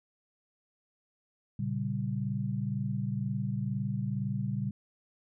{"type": "chord", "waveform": "sine", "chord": "G diminished", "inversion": "first", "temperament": "equal", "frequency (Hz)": [116.54, 138.59, 196], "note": ["Bb2", "Db3", "G3"], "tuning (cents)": [0, 0, 0], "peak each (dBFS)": -34, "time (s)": [1.59, 4.71], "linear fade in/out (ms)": 5, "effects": []}